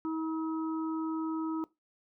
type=harmonic tone; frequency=320 Hz; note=D#4; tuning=49 cents sharp; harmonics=1 / 3 / 4; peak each=-31 / -42 / -43 dBFS; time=0.05-1.64 s; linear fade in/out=0 ms; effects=noise-tail reverb RT60 0.2 s tail -20 dB re dry